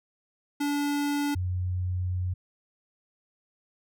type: tone pair in turn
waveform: square / sine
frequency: 288.4 / 90.84 Hz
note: D4 / F#2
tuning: -31 / -31 cents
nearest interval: octave + minor sixth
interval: 2000 cents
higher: first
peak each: -26 dBFS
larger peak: neither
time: 0.6-1.35 / 1.35-2.34 s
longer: second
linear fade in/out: 10 ms
effects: none